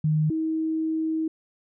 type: tone pair in turn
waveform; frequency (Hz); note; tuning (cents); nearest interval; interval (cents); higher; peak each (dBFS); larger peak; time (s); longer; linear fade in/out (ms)
sine; 154.3 / 318.6; D#3 / D#4; -14 / +41; octave + minor second; 1255; second; -19 / -23; first; 0.04-0.3 / 0.3-1.28; second; 5
effects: none